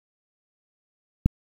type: click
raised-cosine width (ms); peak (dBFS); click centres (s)
5; -5; 1.26
effects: 7-bit